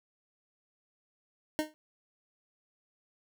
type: tone with exponential decay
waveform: 25% pulse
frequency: 307.9 Hz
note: D#4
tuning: 18 cents flat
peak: -21 dBFS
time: 1.59-1.74 s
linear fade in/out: 0 ms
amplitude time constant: 31 ms
effects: none